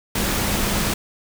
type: tone in noise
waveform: sine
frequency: 200.1 Hz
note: G3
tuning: 36 cents sharp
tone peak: -28 dBFS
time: 0.15-0.94 s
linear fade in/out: 5 ms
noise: pink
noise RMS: -22 dBFS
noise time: 0.15-0.94 s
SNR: -9 dB
effects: none